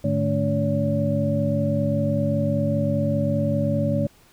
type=tone cluster; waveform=sine; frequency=104.3 / 149.4 / 219.7 / 287.2 / 568 Hz; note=G#2 / D3 / A3 / D4 / C#5; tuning=+8 / +30 / -2 / -39 / +42 cents; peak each=-26 / -25 / -25 / -29 / -25 dBFS; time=0.04-4.07 s; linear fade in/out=5 ms; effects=pink hiss -55 dBFS RMS until 4.32 s